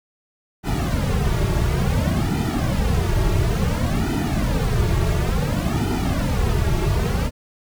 brown noise with flanger, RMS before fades -20 dBFS, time 0.63-7.31 s, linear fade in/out 50 ms, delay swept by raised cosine 1.8 to 4 ms, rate 0.57 Hz, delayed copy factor -1, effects none

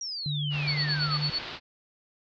sine exponential sweep, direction down, 5780 to 1189 Hz, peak -32 dBFS, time 0.01-1.17 s, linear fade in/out 2 ms
sine tone with pitch glide, 146.7 to 149.01 Hz, D3 to D3, -2 to +25 cents, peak -28 dBFS, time 0.26-1.3 s, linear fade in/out 2 ms, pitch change +27 cents, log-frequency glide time 0.76-0.89 s
white low-pass noise, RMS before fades -39 dBFS, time 0.5-1.6 s, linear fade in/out 50 ms, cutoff 4500 Hz, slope 48 dB/octave
sine tone with tremolo, 4435 Hz, C#8, in tune, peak -25 dBFS, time 0.67-1.39 s, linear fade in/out 10 ms, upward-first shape sine, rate 9 Hz, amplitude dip 90%
effects none

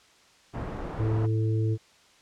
pink low-pass noise, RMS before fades -35 dBFS, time 0.53-1.27 s, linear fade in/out 20 ms, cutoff 1100 Hz, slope 12 dB/octave
harmonic tone, 110 Hz, A2, in tune, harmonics 1 / 3 / 4, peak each -23 / -33 / -35 dBFS, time 0.97-1.78 s, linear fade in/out 50 ms
effects white hiss -58 dBFS RMS until 2.21 s + low-pass 6000 Hz 12 dB/octave

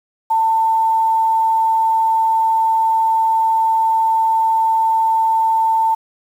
sine tone, 894 Hz, A5, 27 cents sharp, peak -12 dBFS, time 0.3-5.95 s, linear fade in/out 10 ms, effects 7-bit

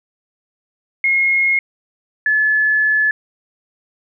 sine tone pair in turn, 2155 / 1722.3 Hz, C#7 / A6, -49 / -37 cents, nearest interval major third, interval 388 cents, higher first, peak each -12 dBFS, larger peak neither, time 1.04-1.59 / 2.26-3.11 s, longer second, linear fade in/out 2 ms, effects none

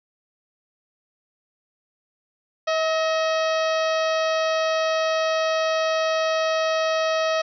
harmonic tone with a mistuned harmonic, 640 Hz, D#5, 49 cents sharp, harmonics 1 / 2 / 3 / 4 / 5 / 6 / 7 / 8 / 9, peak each -21 / -27 / -31 / -33 / -35 / -37 / -38 / -39 / -40 dBFS, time 2.67-7.42 s, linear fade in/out 10 ms, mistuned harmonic 3, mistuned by -41 cents, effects none

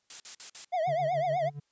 blue noise bursts, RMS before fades -39 dBFS, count 4, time 0.1-0.647 s, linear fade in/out 2 ms, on 100 ms, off 49 ms
triangle tone with vibrato, 679 Hz, F5, 49 cents flat, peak -24 dBFS, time 0.72-1.5 s, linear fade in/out 20 ms, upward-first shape triangle, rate 8 Hz, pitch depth 180 cents each way
triangle tone with tremolo, 144.4 Hz, D3, 29 cents flat, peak -32 dBFS, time 0.87-1.6 s, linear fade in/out 10 ms, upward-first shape sine, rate 7.2 Hz, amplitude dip 85%
effects white hiss -75 dBFS RMS until 1.71 s + resampled to 16000 Hz

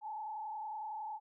sine tone with frequency modulation, 860 Hz, A5, 40 cents flat, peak -39 dBFS, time 0.01-1.2 s, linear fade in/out 50 ms, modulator 30.9 Hz, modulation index 0.98, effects none

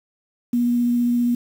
sine tone with vibrato, 240.6 Hz, B3, 45 cents flat, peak -16 dBFS, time 0.53-1.35 s, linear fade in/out 5 ms, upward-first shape sine, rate 15 Hz, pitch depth 10 cents each way, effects 7-bit

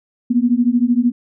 sine beating tone pair, 235.5 / 248.5 Hz, A#3 / B3, +18 / +11 cents, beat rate 13 Hz, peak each -15 dBFS, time 0.3-1.12 s, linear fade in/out 10 ms, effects none

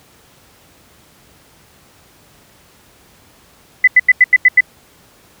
sine tone bursts, 2003 Hz, B6, 24 cents sharp, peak -3 dBFS, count 7, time 3.84-4.607 s, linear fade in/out 5 ms, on 35 ms, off 87 ms, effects pink hiss -48 dBFS RMS until 5.4 s + high-pass 60 Hz 12 dB/octave

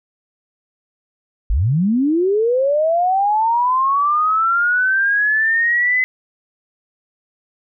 sine linear sweep, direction up, 41.2 to 2036 Hz, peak -13 dBFS, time 1.5-6.04 s, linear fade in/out 0 ms, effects none

